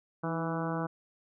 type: harmonic tone with a mistuned harmonic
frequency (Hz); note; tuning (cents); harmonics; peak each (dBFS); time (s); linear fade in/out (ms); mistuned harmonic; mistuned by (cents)
164.81; E3; 0; 1 / 2 / 3 / 4 / 5 / 6 / 7 / 8 / 9; -34 / -37 / -39 / -40 / -41 / -42 / -42 / -43 / -44; 0.23-0.87; 10; 2; -44
effects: none